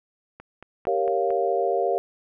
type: click train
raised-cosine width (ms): 0.5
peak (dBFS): -26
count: 5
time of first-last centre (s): 0.4-1.305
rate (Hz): 4.42
type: chord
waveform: sine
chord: G half-diminished seventh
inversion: none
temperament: equal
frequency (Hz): 392 / 466.2 / 554.4 / 698.5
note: G4 / Bb4 / Db5 / F5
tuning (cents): 0 / 0 / 0 / 0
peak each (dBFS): -26 / -26 / -27 / -25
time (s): 0.87-1.98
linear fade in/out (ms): 0
effects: none